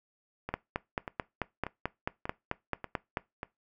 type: two click trains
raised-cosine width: 0.5 ms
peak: -21 / -15 dBFS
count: 6 / 13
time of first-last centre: 0.49-3.431 / 0.54-3.172 s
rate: 1.7 / 4.56 Hz
effects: noise-tail reverb RT60 0.2 s tail -21 dB re dry